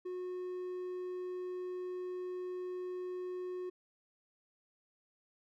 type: tone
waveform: triangle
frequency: 363.9 Hz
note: F#4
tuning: 29 cents flat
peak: -36 dBFS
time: 0.05-3.7 s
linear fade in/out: 10 ms
effects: none